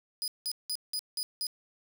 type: tone bursts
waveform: sawtooth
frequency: 4965 Hz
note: D#8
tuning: 5 cents flat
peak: -28 dBFS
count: 6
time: 0.22-1.468 s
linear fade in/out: 0 ms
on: 58 ms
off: 180 ms
effects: none